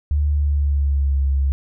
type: tone with pitch glide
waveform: sine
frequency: 73.42 to 68.5 Hz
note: D2 to C#2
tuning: 0 to -20 cents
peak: -15 dBFS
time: 0.11-1.52 s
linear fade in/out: 0 ms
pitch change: -120 cents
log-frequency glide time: 0.29-1.22 s
effects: none